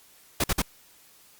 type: noise bursts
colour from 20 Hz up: pink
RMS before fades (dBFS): -24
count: 3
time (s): 0.4-0.62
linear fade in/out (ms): 5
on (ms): 40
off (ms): 50
effects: white hiss -56 dBFS RMS until 1.39 s + Opus 48 kbps